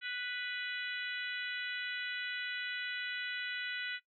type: harmonic tone with a mistuned harmonic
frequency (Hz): 493.9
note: B4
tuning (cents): 0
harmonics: 3 / 4 / 5 / 6 / 7 / 8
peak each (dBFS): -40 / -42 / -44 / -46 / -47 / -48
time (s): 0.01-4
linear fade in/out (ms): 50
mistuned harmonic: 7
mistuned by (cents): -38
effects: noise-tail reverb RT60 0.1 s tail -18 dB re dry